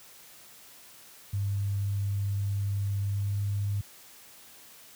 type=tone with pitch glide; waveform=sine; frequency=100 to 101.1 Hz; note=G2 to G#2; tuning=+35 to -46 cents; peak=-26 dBFS; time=1.33-3.81 s; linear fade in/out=5 ms; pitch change=+19 cents; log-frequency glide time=3.09-3.33 s; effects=white hiss -52 dBFS RMS until 4.95 s + high-pass 60 Hz 12 dB/octave